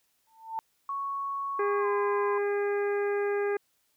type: tone with exponential growth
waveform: sine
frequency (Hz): 895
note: A5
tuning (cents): +29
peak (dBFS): -27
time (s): 0.27-0.59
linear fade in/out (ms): 0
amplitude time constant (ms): 69
type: tone with pitch glide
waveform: sine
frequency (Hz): 1109 to 1028.8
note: C#6 to C6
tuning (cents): 0 to -30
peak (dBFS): -30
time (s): 0.89-2.38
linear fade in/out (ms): 2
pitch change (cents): -130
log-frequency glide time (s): 1.8-1.86
type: harmonic tone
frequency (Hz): 406.8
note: G#4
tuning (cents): -36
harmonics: 1 / 2 / 3 / 4 / 5 / 6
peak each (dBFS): -26 / -38 / -41 / -38 / -43 / -48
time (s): 1.59-3.57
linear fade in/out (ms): 5
effects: white hiss -72 dBFS RMS until 3.96 s